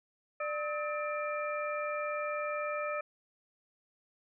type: harmonic tone with a mistuned harmonic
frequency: 594 Hz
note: D5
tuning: 20 cents sharp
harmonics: 1 / 2 / 3 / 4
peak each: -35 / -37 / -44 / -41 dBFS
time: 0.4-3.01 s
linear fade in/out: 5 ms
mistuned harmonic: 2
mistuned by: +130 cents
effects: none